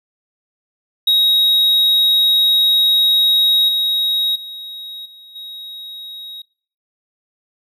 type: tone with level steps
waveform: triangle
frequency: 3792 Hz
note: A#7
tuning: 29 cents sharp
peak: -9 / -13 / -27 / -37 / -28 dBFS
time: 1.07-6.42 s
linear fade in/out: 5 ms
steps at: 3.68 / 4.35 / 5.05 / 5.35 s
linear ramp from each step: 10 ms
effects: noise-tail reverb RT60 0.5 s tail -23 dB re dry